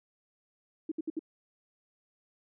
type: tone bursts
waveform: sine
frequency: 318.3 Hz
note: D#4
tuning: 39 cents sharp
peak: -30 dBFS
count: 4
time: 0.89-1.193 s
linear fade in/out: 5 ms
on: 27 ms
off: 65 ms
effects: none